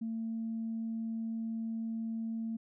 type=tone; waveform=sine; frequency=225.5 Hz; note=A3; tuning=43 cents sharp; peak=-33 dBFS; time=0.01-2.57 s; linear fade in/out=10 ms; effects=tanh soft clip ceiling -29 dBFS